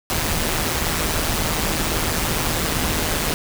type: noise with amplitude modulation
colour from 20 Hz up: pink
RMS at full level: -19 dBFS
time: 0.1-3.34 s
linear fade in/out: 0 ms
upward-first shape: sine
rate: 159 Hz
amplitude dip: 60%
effects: none